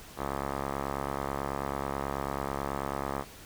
5% pulse tone with low-pass filter, 69.2 Hz, C#2, 2 cents flat, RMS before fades -34 dBFS, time 0.16-3.25 s, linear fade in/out 50 ms, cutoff 1300 Hz, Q 8.4, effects pink hiss -49 dBFS RMS until 3.45 s

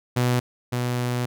sawtooth tone pair in turn, 123.47 / 122.97 Hz, B2 / B2, 0 / -7 cents, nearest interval unison, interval 7 cents, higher first, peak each -15 / -19 dBFS, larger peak first, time 0.16-0.4 / 0.72-1.26 s, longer second, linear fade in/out 10 ms, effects none

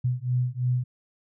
sine beating tone pair, 123.47 / 126.47 Hz, B2 / B2, 0 / +42 cents, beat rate 3 Hz, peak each -26 dBFS, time 0.04-0.84 s, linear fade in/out 10 ms, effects none

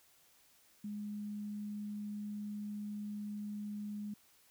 sine tone, 207.7 Hz, G#3, in tune, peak -39 dBFS, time 0.84-4.14 s, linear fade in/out 5 ms, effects white hiss -67 dBFS RMS until 4.5 s

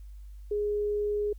sine tone, 415.3 Hz, G#4, in tune, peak -26 dBFS, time 0.51-1.33 s, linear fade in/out 5 ms, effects added 50 Hz sine -42 dBFS peak until 1.38 s + white hiss -70 dBFS RMS until 1.38 s

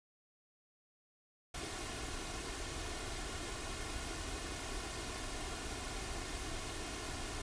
pink noise with comb filter, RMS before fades -42 dBFS, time 1.54-7.42 s, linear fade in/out 5 ms, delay 2.8 ms, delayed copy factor +0.55, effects resampled to 22050 Hz

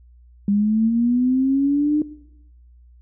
sine linear sweep, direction up, 199.6 to 304.4 Hz, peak -15 dBFS, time 0.48-2.02 s, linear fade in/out 2 ms, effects noise-tail reverb RT60 0.9 s tail -20 dB re dry + added 60 Hz sine -46 dBFS peak until 3.01 s

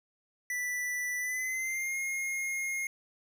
square tone with pitch glide, 1975.5 to 2142 Hz, B6 to C7, 0 to +40 cents, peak -32 dBFS, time 0.5-2.87 s, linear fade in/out 2 ms, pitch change +140 cents, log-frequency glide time 1.18-1.96 s, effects none

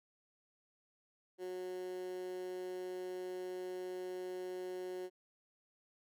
15% pulse tone with high-pass filter, 183 Hz, F#3, 19 cents flat, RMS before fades -43 dBFS, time 1.38-5.1 s, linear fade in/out 50 ms, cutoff 370 Hz, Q 4.6, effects none

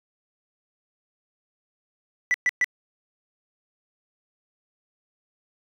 sine tone bursts, 1975.5 Hz, B6, in tune, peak -15 dBFS, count 3, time 2.31-2.643 s, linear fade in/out 0 ms, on 31 ms, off 120 ms, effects tanh soft clip ceiling -17 dBFS

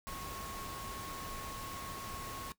sine tone in noise, 1094 Hz, C#6, 23 cents flat, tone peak -46 dBFS, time 0.07-2.52 s, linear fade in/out 0 ms, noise pink, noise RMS -45 dBFS, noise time 0.07-2.52 s, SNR -4 dB, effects noise-tail reverb RT60 0.1 s tail -17 dB re dry

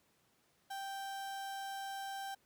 35% pulse tone, 784 Hz, G5, in tune, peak -39 dBFS, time 0.7-2.35 s, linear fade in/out 10 ms, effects pink hiss -73 dBFS RMS until 2.45 s + high-pass 100 Hz 12 dB/octave

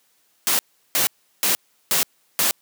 white noise bursts, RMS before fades -19 dBFS, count 5, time 0.47-2.51 s, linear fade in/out 0 ms, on 120 ms, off 360 ms, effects white hiss -63 dBFS RMS until 2.61 s + high-pass 150 Hz 12 dB/octave

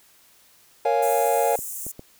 triangle chord, Bb minor seventh, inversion none, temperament equal, 466.2 / 554.4 / 698.5 / 830.6 Hz, Bb4 / Db5 / F5 / Ab5, 0 / 0 / 0 / 0 cents, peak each -22 dBFS, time 0.85-1.56 s, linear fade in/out 5 ms
pink high-pass noise, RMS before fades -33 dBFS, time 1.02-1.92 s, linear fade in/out 10 ms, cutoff 6900 Hz, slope 48 dB/octave
clicks, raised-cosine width 2 ms, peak -24 dBFS, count 3, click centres 1.59 / 1.866 / 1.994 s
effects white hiss -56 dBFS RMS until 2.19 s

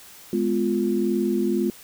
sine chord, F diminished, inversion first, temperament just, 209.5 / 251.4 / 349.2 Hz, Ab3 / Cb4 / F4, +15 / +31 / 0 cents, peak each -24 / -26 / -23 dBFS, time 0.33-1.7 s, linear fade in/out 2 ms, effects white hiss -46 dBFS RMS until 1.83 s

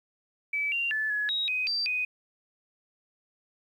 sine tone with pitch steps, 2300 / 2771 / 1739 / 1692 / 3802 / 2509 / 4680 / 2496 Hz, D7 / F7 / A6 / G#6 / A#7 / D#7 / D8 / D#7, -37 / -14 / -21 / +32 / +33 / +14 / -7 / +5 cents, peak -26 dBFS, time 0.53-2.05 s, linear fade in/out 5 ms, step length 190 ms, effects 10-bit

